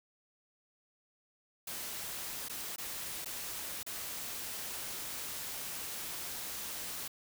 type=noise with dropouts; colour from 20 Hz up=white; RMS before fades=-41 dBFS; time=1.67-7.08 s; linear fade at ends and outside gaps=5 ms; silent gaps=2.485-2.495 / 2.761-2.781 / 3.247-3.257 / 3.831-3.864 s; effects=none